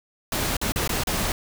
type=noise with dropouts; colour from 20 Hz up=pink; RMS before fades=-25 dBFS; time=0.32-1.32 s; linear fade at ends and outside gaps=2 ms; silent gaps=0.568-0.614 / 0.721-0.759 / 0.877-0.892 / 1.036-1.071 s; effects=none